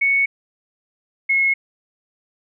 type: tone pair in turn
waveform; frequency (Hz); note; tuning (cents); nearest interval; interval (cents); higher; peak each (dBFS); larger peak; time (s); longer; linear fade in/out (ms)
sine; 2217 / 2173; C#7 / C#7; 0 / -35; unison; 35; first; -14; neither; 0.01-0.26 / 1.29-1.54; neither; 10
effects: none